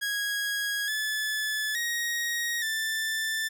sawtooth tone with pitch steps, 1651 / 1729 / 1882 / 1769 Hz, G#6 / A6 / A#6 / A6, -11 / -31 / +16 / +9 cents, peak -24 dBFS, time 0.01-3.49 s, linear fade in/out 20 ms, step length 870 ms, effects none

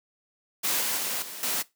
white noise with level steps, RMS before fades -26 / -28 / -30 / -39 / -28 dBFS, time 0.63-1.63 s, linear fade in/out 20 ms, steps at 0.81 / 0.97 / 1.22 / 1.43 s, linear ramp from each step 2 ms, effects noise-tail reverb RT60 0.2 s tail -19 dB re dry + high-pass 200 Hz 12 dB/octave

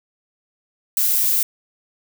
violet noise, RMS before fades -18 dBFS, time 0.97-1.43 s, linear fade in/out 2 ms, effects none

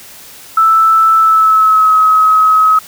sine tone with pitch glide, 1318.5 to 1276.5 Hz, E6 to D#6, 0 to +44 cents, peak -5 dBFS, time 0.57-2.79 s, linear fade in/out 5 ms, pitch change -56 cents, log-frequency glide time 1.18-1.94 s, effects white hiss -35 dBFS RMS until 2.87 s

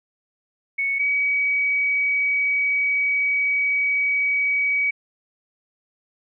sine tone pair in turn, 2217 / 2268 Hz, C#7 / C#7, 0 / +39 cents, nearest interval unison, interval 39 cents, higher second, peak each -20 / -18 dBFS, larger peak second, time 0.78-0.99 / 0.99-4.91 s, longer second, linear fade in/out 10 ms, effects none

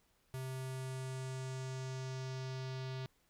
square tone with low-pass filter sweep, 130.81 Hz, C3, in tune, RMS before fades -42 dBFS, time 0.34-3.06 s, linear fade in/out 0 ms, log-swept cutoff 12000 to 4200 Hz, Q 2.1, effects pink hiss -74 dBFS RMS until 3.29 s

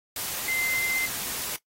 sine tone in noise, 2075 Hz, C7, 15 cents flat, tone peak -26 dBFS, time 0.48-1.06 s, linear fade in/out 2 ms, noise white, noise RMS -32 dBFS, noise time 0.16-1.56 s, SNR +3 dB, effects noise-tail reverb RT60 0.1 s tail -17 dB re dry + AAC 48 kbps

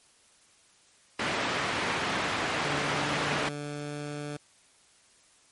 white band-pass noise, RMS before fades -30 dBFS, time 1.19-3.49 s, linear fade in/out 5 ms, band 100 to 2100 Hz, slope 12 dB/octave
15% pulse tone with pitch glide, 145.3 to 146.82 Hz, D3 to D3, -18 to 0 cents, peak -28 dBFS, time 2.65-4.37 s, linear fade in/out 5 ms, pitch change +18 cents, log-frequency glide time 3.05-4 s
effects white hiss -61 dBFS RMS until 5.51 s + MP3 48 kbps

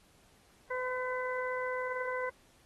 harmonic tone with a mistuned harmonic, 507 Hz, B4, 45 cents sharp, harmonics 1 / 2 / 3 / 4, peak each -35 / -38 / -40 / -41 dBFS, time 0.7-2.3 s, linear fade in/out 10 ms, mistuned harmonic 4, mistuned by -18 cents, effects pink hiss -65 dBFS RMS until 2.65 s + AAC 32 kbps

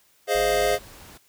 square chord, F minor seventh, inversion first, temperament equal, 415.3 / 523.3 / 622.3 / 698.5 Hz, Ab4 / C5 / Eb5 / F5, 0 / 0 / 0 / 0 cents, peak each -26 dBFS, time 0.27-0.79 s, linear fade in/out 50 ms
square tone, 51.91 Hz, G#1, in tune, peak -36 dBFS, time 0.35-0.75 s, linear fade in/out 0 ms
pink noise, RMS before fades -46 dBFS, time 0.49-1.18 s, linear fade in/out 10 ms
effects white hiss -61 dBFS RMS until 1.28 s

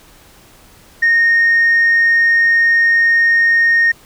sine tone, 1849 Hz, A#6, 15 cents flat, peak -7 dBFS, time 1.02-3.92 s, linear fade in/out 10 ms, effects tanh soft clip ceiling -6 dBFS + pink hiss -45 dBFS RMS until 4.05 s

